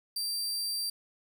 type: tone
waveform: sawtooth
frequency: 4699 Hz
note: D8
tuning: in tune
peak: -28 dBFS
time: 0.16-0.9 s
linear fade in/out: 5 ms
effects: 10-bit